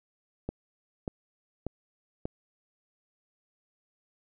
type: click train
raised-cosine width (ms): 2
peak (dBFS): -19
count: 4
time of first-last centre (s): 0.49-2.255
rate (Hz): 1.7
effects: none